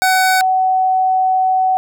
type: tone pair in turn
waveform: 25% pulse / sine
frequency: 751 / 751 Hz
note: F#5 / F#5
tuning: +26 / +26 cents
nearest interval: unison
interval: 0 cents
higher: neither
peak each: -7 / -11 dBFS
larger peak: first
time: 0.02-0.41 / 0.41-1.77 s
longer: second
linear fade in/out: 0 ms
effects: none